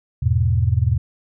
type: chord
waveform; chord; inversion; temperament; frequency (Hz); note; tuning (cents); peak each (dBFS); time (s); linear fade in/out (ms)
sine; E major; none; equal; 82.41 / 103.83 / 123.47; E2 / G#2 / B2; 0 / 0 / 0; -19; 0.22-0.98; 10
effects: none